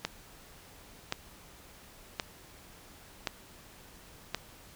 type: click train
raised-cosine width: 0.2 ms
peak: -13 dBFS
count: 5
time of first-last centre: 0.05-4.346 s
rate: 0.931 Hz
effects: pink hiss -54 dBFS RMS until 4.75 s